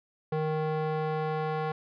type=tone with band-pass filter sweep; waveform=square; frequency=155.56 Hz; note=D#3; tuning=in tune; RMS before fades=-30 dBFS; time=0.32-1.72 s; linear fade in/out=5 ms; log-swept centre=510 to 790 Hz; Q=1; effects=resampled to 11025 Hz